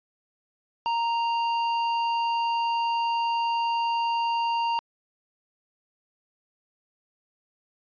sine tone with hard clipping, 930 Hz, A#5, 4 cents flat, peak -25 dBFS, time 0.86-4.79 s, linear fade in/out 0 ms, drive 11 dB, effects resampled to 11025 Hz

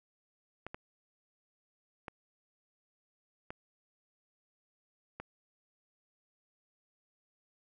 clicks, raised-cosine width 0.5 ms, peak -26 dBFS, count 5, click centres 0.666 / 0.745 / 2.082 / 3.505 / 5.2 s, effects none

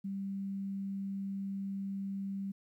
sine tone, 196 Hz, G3, in tune, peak -35 dBFS, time 0.04-2.52 s, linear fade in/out 10 ms, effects 12-bit

